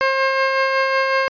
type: tone with tremolo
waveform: 15% pulse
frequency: 534 Hz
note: C5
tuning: 35 cents sharp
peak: -8 dBFS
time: 0.01-1.28 s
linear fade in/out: 0 ms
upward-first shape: sine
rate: 5.4 Hz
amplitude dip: 30%
effects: resampled to 11025 Hz